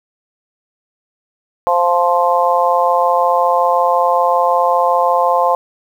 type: harmonic tone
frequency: 174.61 Hz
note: F3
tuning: in tune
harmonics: 3 / 4 / 5 / 6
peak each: -16 / -16 / -16 / -16 dBFS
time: 1.67-5.55 s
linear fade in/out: 0 ms
effects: 7-bit